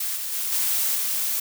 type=noise with level steps; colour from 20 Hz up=blue; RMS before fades=-27 / -30 / -27 / -23 / -25 dBFS; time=0-1.4 s; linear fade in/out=5 ms; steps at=0.16 / 0.32 / 0.52 / 0.95 s; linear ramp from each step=2 ms; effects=none